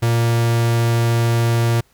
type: tone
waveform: 45% pulse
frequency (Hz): 116.8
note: A#2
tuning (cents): +4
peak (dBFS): -14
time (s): 0.02-1.81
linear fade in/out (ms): 10
effects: pink hiss -58 dBFS RMS until 1.93 s